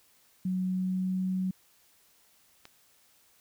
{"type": "tone with pitch glide", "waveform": "sine", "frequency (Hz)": [185, 186.5], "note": ["F#3", "F#3"], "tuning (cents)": [0, 14], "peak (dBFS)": -27, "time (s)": [0.45, 1.51], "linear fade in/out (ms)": 5, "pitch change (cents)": 14, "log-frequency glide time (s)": [0.63, 1.29]}
{"type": "click", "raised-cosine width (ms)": 0.2, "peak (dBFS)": -29, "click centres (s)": 2.654}
{"effects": ["white hiss -64 dBFS RMS until 3.4 s"]}